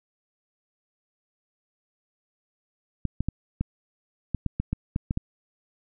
clicks, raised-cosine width 5 ms, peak -13 dBFS, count 11, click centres 3.053 / 3.206 / 3.286 / 3.61 / 4.347 / 4.463 / 4.6 / 4.73 / 4.961 / 5.109 / 5.174 s, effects none

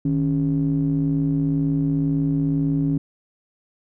triangle ring-modulated tone, 61 Hz, B1, 21 cents flat, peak -13 dBFS, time 0.05-2.98 s, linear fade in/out 5 ms, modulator 216 Hz, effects none

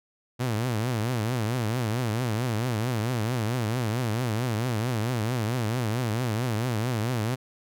sawtooth tone with vibrato, 116.54 Hz, A#2, in tune, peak -21 dBFS, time 0.39-7.36 s, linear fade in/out 20 ms, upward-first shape triangle, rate 4.5 Hz, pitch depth 210 cents each way, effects none

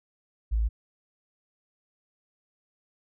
sine tone, 55 Hz, A1, in tune, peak -22 dBFS, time 0.51-0.69 s, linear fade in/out 20 ms, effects none

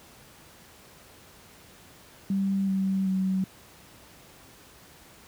sine tone with pitch steps, 195.1 / 192.08 / 189.11 Hz, G3 / G3 / F#3, -8 / -35 / +38 cents, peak -23 dBFS, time 2.3-3.44 s, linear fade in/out 2 ms, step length 380 ms, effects pink hiss -52 dBFS RMS until 5.27 s + high-pass 60 Hz 12 dB/octave

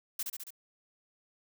blue noise with echo, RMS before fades -34 dBFS, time 0.19-0.23 s, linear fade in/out 5 ms, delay 69 ms, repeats 4, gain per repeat -3 dB, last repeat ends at 0.506 s, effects none

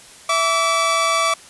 sawtooth tone pair together, 659.3 / 1151.6 Hz, E5 / D6, 0 / -34 cents, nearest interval minor seventh, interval 966 cents, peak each -18 / -13 dBFS, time 0.29-1.34 s, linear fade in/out 5 ms, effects white hiss -43 dBFS RMS until 1.49 s + resampled to 24000 Hz

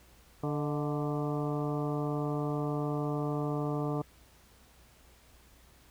harmonic tone with a mistuned harmonic, 146.83 Hz, D3, in tune, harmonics 1 / 2 / 3 / 4 / 5 / 6 / 7 / 8, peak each -33 / -35 / -37 / -41 / -42 / -46 / -46 / -44 dBFS, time 0.43-4.02 s, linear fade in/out 5 ms, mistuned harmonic 4, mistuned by +62 cents, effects added 60 Hz sine -61 dBFS peak until 5.9 s + pink hiss -61 dBFS RMS until 5.9 s

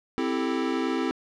square chord, A minor seventh, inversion first, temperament equal, 261.6 / 329.6 / 392 / 440 Hz, C4 / E4 / G4 / A4, 0 / 0 / 0 / 0 cents, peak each -29 / -30 / -33 / -34 dBFS, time 0.18-1.11 s, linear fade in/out 0 ms, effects low-pass 4000 Hz 12 dB/octave

